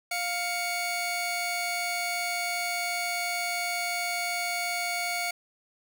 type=tone pair together; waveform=sawtooth; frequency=702.4 / 2230 Hz; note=F5 / C#7; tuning=+10 / +10 cents; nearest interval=octave + minor sixth; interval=2000 cents; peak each=-28 / -27 dBFS; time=0.11-5.31 s; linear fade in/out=5 ms; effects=none